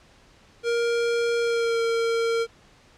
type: tone with pitch glide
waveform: square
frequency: 469.3 to 459.9 Hz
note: A#4 to A#4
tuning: +12 to -23 cents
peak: -22 dBFS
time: 0.63-2.47 s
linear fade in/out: 50 ms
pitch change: -35 cents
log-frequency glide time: 1.4-1.81 s
effects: pink hiss -55 dBFS RMS until 2.97 s + low-pass 6000 Hz 12 dB/octave